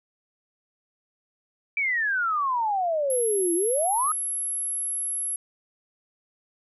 sine exponential two-way sweep, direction down then up, 2345 to 330.1 to 1300 Hz, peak -22 dBFS, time 1.77-4.12 s, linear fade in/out 2 ms, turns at 3.54 s
sine tone, 11175 Hz, F9, in tune, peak -26 dBFS, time 3.1-5.36 s, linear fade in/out 2 ms
effects none

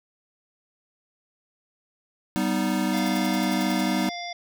square chord, G augmented, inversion none, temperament equal with one note detuned, 194.08 / 246.9 / 311.1 Hz, G3 / B3 / D#4, -17 / 0 / 0 cents, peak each -27 / -28 / -28 dBFS, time 2.36-4.09 s, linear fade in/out 0 ms
harmonic tone, 698.5 Hz, F5, in tune, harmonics 1 / 3 / 5 / 7 / 8, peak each -34 / -37 / -39 / -41 / -43 dBFS, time 2.93-4.33 s, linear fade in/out 5 ms
white noise bursts, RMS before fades -38 dBFS, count 10, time 2.97-3.811 s, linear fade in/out 2 ms, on 22 ms, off 69 ms
effects none

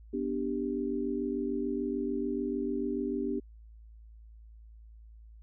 sine chord, G major, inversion first, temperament equal, 246.9 / 293.7 / 392 Hz, B3 / D4 / G4, 0 / 0 / 0 cents, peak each -34 dBFS, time 0.13-3.4 s, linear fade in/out 10 ms, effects added 55 Hz sine -49 dBFS peak until 5.42 s

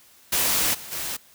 white noise with level steps, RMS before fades -22 / -39 / -30 dBFS, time 0.32-1.17 s, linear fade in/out 10 ms, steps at 0.73 / 0.91 s, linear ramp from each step 20 ms, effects white hiss -54 dBFS RMS until 1.34 s

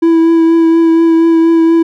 triangle tone with vibrato, 329.6 Hz, E4, in tune, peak -3 dBFS, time 0.02-1.83 s, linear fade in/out 10 ms, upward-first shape triangle, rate 4.2 Hz, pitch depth 19 cents each way, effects none

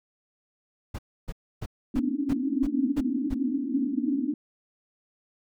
brown noise bursts, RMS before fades -32 dBFS, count 8, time 0.94-3.346 s, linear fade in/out 10 ms, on 47 ms, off 290 ms
pink band-pass noise, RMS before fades -27 dBFS, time 1.94-4.34 s, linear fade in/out 5 ms, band 240 to 300 Hz, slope 96 dB/octave
effects none

